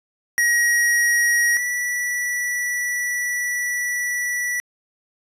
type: tone pair in turn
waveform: square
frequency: 1900 / 1954.5 Hz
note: A#6 / B6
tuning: +33 / -19 cents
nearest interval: unison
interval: 48 cents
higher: second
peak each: -16 / -22 dBFS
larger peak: first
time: 0.38-1.57 / 1.57-4.6 s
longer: second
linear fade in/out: 0 ms
effects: resampled to 32000 Hz